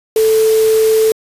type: tone in noise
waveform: sine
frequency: 440 Hz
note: A4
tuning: in tune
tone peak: -8 dBFS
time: 0.16-1.12 s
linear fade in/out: 2 ms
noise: white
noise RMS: -24 dBFS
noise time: 0.16-1.12 s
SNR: +13 dB
effects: resampled to 32000 Hz